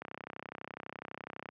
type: click train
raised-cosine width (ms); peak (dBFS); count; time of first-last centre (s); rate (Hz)
0.5; -26; 48; 0.02-1.489; 32
effects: high-pass 150 Hz 12 dB/octave